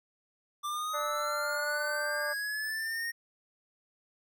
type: linear sweep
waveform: square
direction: up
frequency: 1174.7 to 1864.7 Hz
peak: -33 dBFS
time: 0.63-3.12 s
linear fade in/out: 20 ms
type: harmonic tone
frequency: 295.5 Hz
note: D4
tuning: 11 cents sharp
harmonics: 2 / 3 / 4 / 5 / 6 / 7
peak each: -35 / -43 / -40 / -43 / -50 / -49 dBFS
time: 0.93-2.34 s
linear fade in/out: 20 ms
effects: none